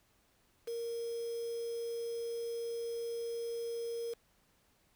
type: tone with quantisation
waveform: sine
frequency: 466.2 Hz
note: A#4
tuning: in tune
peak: -36 dBFS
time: 0.67-4.14 s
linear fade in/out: 10 ms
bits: 8
effects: pink hiss -71 dBFS RMS until 4.95 s